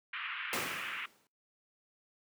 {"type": "band-pass noise", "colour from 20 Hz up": "white", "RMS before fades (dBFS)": -40, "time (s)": [0.13, 1.06], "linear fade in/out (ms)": 5, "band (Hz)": [1100, 2900], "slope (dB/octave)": 48}
{"type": "noise with exponential decay", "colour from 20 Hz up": "pink", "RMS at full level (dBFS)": -33, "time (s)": [0.53, 1.27], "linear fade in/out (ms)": 0, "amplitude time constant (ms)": 160}
{"effects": ["noise-tail reverb RT60 0.3 s tail -24 dB re dry", "high-pass 200 Hz 12 dB/octave"]}